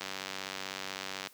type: click train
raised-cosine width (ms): 0.2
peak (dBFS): -19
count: 122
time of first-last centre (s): 0.01-1.272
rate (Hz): 95.9
effects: white hiss -59 dBFS RMS until 1.33 s + high-pass 150 Hz 12 dB/octave